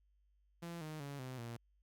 sawtooth tone with pitch steps, 170 / 154.99 / 141.31 / 128.84 / 117.46 Hz, F3 / D#3 / C#3 / C3 / A#2, -46 / -6 / +34 / -26 / +14 cents, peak -40 dBFS, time 0.62-1.57 s, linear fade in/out 10 ms, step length 190 ms, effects added 50 Hz sine -70 dBFS peak until 1.82 s

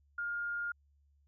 sine tone, 1414 Hz, F6, 21 cents sharp, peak -34 dBFS, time 0.18-0.72 s, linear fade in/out 5 ms, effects added 71 Hz sine -66 dBFS peak until 1.27 s

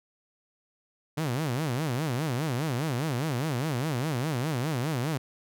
sawtooth tone with vibrato, 138.59 Hz, C#3, in tune, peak -23 dBFS, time 1.17-5.18 s, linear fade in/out 10 ms, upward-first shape sine, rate 4.9 Hz, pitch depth 280 cents each way, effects none

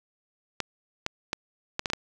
clicks, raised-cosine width 0.2 ms, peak -10 dBFS, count 7, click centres 0.603 / 1.064 / 1.331 / 1.794 / 1.858 / 1.901 / 1.934 s, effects none

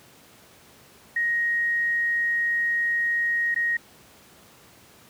sine tone with dropouts, 1877 Hz, A#6, 11 cents sharp, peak -21 dBFS, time 1.16-3.77 s, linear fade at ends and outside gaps 5 ms, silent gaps 3.545-3.56 s, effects pink hiss -52 dBFS RMS until 5.09 s + high-pass 100 Hz 12 dB/octave

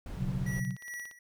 brown noise, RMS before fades -40 dBFS, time 0.06-0.6 s, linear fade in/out 2 ms
sine chord, B suspended second, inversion none, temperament equal, 123.47 / 138.59 / 185 Hz, B2 / C#3 / F#3, 0 / 0 / 0 cents, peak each -35 dBFS, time 0.16-0.77 s, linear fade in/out 50 ms
square tone with tremolo, 1937 Hz, B6, 34 cents flat, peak -38 dBFS, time 0.46-1.19 s, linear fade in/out 5 ms, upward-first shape sine, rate 2.5 Hz, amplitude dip 85%
click train, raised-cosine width 0.2 ms, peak -35 dBFS, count 9, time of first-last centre 0.65-1.112 s, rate 17.3 Hz
effects none

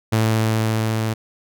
sawtooth tone with level ramp, 110.7 Hz, A2, 11 cents sharp, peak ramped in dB -11 to -16 dBFS, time 0.12-1.14 s, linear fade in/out 10 ms, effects none

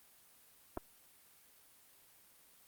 clicks, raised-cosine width 1 ms, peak -26 dBFS, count 2, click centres 0.773 / 0.776 s, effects white hiss -64 dBFS RMS until 2.67 s + Opus 32 kbps

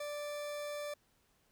40% pulse tone, 587.3 Hz, D5, in tune, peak -38 dBFS, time 0-0.94 s, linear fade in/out 5 ms, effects pink hiss -73 dBFS RMS until 1.51 s

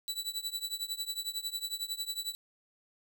sawtooth tone with tremolo, 3951 Hz, B7, in tune, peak -28 dBFS, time 0.08-2.35 s, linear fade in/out 0 ms, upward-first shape triangle, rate 11 Hz, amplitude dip 95%, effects none

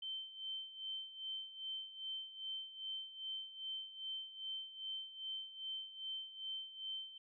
sine tone with tremolo, 3099 Hz, G7, 21 cents flat, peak -40 dBFS, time 0.02-7.18 s, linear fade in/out 5 ms, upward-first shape sine, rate 2.5 Hz, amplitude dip 75%, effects none

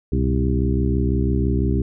harmonic tone with a mistuned harmonic, 66 Hz, C2, 16 cents sharp, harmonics 1 / 2 / 3 / 4 / 5 / 6, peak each -20 / -23 / -25 / -26 / -27 / -28 dBFS, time 0.12-1.82 s, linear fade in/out 5 ms, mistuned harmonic 2, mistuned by -110 cents, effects none

